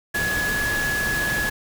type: tone in noise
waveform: sine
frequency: 1689 Hz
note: G#6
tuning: 29 cents sharp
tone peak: -22 dBFS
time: 0.14-1.5 s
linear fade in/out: 10 ms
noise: pink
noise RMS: -28 dBFS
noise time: 0.14-1.5 s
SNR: +3 dB
effects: none